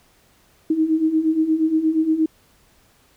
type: beating tone pair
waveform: sine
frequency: 311.1 / 319.6 Hz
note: D#4 / D#4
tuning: 0 / +47 cents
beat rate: 8.5 Hz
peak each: -22 / -17 dBFS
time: 0.7-2.26 s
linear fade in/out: 5 ms
effects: pink hiss -57 dBFS RMS until 3.16 s